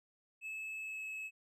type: tone with pitch glide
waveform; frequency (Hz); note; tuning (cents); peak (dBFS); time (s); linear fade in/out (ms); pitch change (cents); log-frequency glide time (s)
triangle; 2600 to 2585; E7 to E7; -24 to -34; -39; 0.41-1.31; 50; -10; 0.81-1.02
effects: none